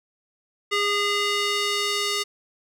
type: tone with band-pass filter sweep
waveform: square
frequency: 408.8 Hz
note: G#4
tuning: 27 cents flat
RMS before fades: -24 dBFS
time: 0.71-2.24 s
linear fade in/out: 20 ms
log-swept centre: 2500 to 4600 Hz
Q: 0.93
effects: none